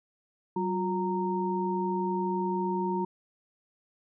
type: tone cluster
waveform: sine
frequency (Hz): 189.5 / 358.3 / 926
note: F#3 / F4 / A#5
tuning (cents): +42 / +44 / -12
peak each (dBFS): -31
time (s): 0.56-3.05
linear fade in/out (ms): 5
effects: none